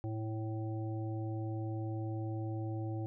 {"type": "harmonic tone", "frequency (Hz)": 110, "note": "A2", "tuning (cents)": 0, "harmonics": [1, 3, 5, 7], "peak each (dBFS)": [-36, -41, -49, -49], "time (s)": [0.04, 3.06], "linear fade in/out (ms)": 0, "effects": []}